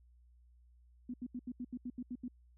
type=tone bursts; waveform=sine; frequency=246.9 Hz; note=B3; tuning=in tune; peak=-38 dBFS; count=10; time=1.09-2.282 s; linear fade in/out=5 ms; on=49 ms; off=78 ms; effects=added 60 Hz sine -61 dBFS peak until 2.57 s